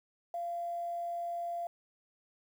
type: tone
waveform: sine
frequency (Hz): 690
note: F5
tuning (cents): -21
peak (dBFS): -34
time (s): 0.34-1.67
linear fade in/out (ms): 2
effects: 10-bit